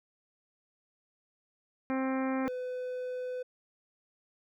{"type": "harmonic tone", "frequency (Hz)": 263.7, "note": "C4", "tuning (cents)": 14, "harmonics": [1, 2, 3, 4, 5, 6, 7, 8, 9], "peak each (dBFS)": [-30, -36, -40, -42, -44, -46, -47, -48, -49], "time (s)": [1.9, 2.48], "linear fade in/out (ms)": 0}
{"type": "tone", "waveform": "triangle", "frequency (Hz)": 503, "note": "B4", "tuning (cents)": 32, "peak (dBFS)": -32, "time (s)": [2.45, 3.43], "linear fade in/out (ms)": 10}
{"effects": []}